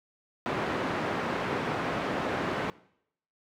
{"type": "band-pass noise", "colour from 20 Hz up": "pink", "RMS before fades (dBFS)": -31, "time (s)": [0.46, 2.7], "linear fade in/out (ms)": 0, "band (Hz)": [180, 1900], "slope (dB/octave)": 12, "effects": ["noise-tail reverb RT60 0.7 s tail -21 dB re dry"]}